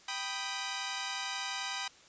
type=chord; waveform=10% pulse; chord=G augmented; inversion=none; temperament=equal; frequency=784 / 987.8 / 1244.5 Hz; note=G5 / B5 / D#6; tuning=0 / 0 / 0 cents; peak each=-31 / -30 / -33 dBFS; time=0.08-1.88 s; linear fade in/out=5 ms; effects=white hiss -58 dBFS RMS until 2.08 s + resampled to 16000 Hz